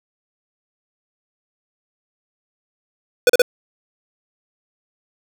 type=tone bursts; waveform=square; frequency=493.9 Hz; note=B4; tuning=in tune; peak=-9 dBFS; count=3; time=3.27-3.419 s; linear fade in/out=2 ms; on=25 ms; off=37 ms; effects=none